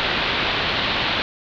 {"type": "low-pass noise", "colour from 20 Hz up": "white", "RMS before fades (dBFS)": -22, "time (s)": [0, 1.22], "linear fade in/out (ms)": 0, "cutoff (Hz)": 4000, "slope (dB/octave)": 48, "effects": []}